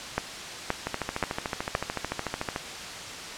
two click trains, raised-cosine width 0.5 ms, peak -9 / -13 dBFS, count 4 / 24, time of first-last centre 0.18-1.751 / 0.87-2.561 s, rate 1.91 / 13.6 Hz, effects white hiss -37 dBFS RMS until 3.37 s + low-pass 6000 Hz 12 dB/octave

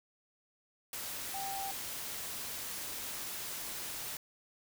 sine tone in noise, 783 Hz, G5, 2 cents flat, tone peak -38 dBFS, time 1.34-1.71 s, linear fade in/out 2 ms, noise white, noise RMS -41 dBFS, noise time 0.93-4.17 s, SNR 0 dB, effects none

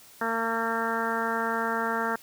harmonic tone, 227.7 Hz, A#3, 40 cents flat, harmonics 1 / 2 / 3 / 4 / 5 / 6 / 7 / 8, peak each -34 / -33 / -35 / -32 / -36 / -32 / -33 / -37 dBFS, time 0.21-2.16 s, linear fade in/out 5 ms, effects white hiss -52 dBFS RMS until 2.22 s

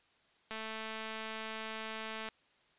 click train, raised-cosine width 0.3 ms, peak -26 dBFS, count 392, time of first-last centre 0.51-2.287 s, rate 220 Hz, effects white hiss -69 dBFS RMS until 2.78 s + resampled to 8000 Hz

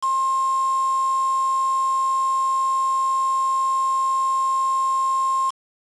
sine tone with quantisation, 1063 Hz, C6, 27 cents sharp, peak -18 dBFS, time 0.02-5.51 s, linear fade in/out 20 ms, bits 5, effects resampled to 22050 Hz

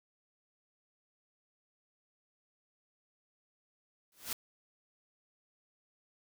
white noise with exponential growth, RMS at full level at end -33 dBFS, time 4.12-4.33 s, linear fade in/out 2 ms, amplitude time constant 44 ms, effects none

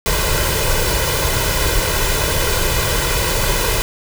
pink noise with comb filter, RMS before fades -17 dBFS, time 0.06-3.82 s, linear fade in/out 0 ms, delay 2 ms, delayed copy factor +0.7, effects none

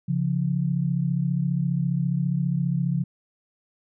sine tone pair together, 138.59 / 173.38 Hz, C#3 / F3, 0 / -12 cents, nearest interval major third, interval 388 cents, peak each -24 dBFS, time 0.08-3.04 s, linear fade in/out 10 ms, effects none

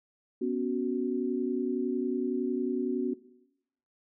sine chord, B suspended second, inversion none, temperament just, 246.9 / 277.8 / 370.4 Hz, B3 / C#4 / F#4, 0 / +4 / +2 cents, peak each -31 / -33 / -30 dBFS, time 0.41-3.14 s, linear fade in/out 10 ms, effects noise-tail reverb RT60 0.8 s tail -17 dB re dry

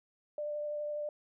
sine tone with vibrato, 594 Hz, D5, 20 cents sharp, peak -34 dBFS, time 0.38-1.09 s, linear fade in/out 2 ms, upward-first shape sine, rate 12 Hz, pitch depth 11 cents each way, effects none

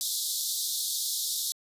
pink high-pass noise, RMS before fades -30 dBFS, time 0.01-1.52 s, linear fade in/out 0 ms, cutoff 3500 Hz, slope 96 dB/octave, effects resampled to 32000 Hz

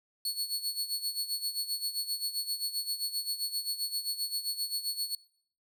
sawtooth tone with tremolo, 4400 Hz, C#8, 14 cents flat, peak -26 dBFS, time 0.25-5.15 s, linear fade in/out 2 ms, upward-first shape sine, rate 7.6 Hz, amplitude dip 75%, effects noise-tail reverb RT60 0.6 s tail -21 dB re dry

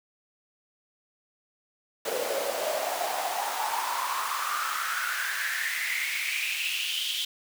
pink noise with high-pass filter sweep, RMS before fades -30 dBFS, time 2.05-7.25 s, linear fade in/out 5 ms, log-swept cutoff 480 to 3300 Hz, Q 6.5, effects none

